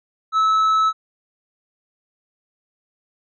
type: tone with tanh clipping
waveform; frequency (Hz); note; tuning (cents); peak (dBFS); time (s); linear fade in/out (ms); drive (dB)
triangle; 1301; E6; -23; -15; 0.32-0.93; 50; 9
effects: none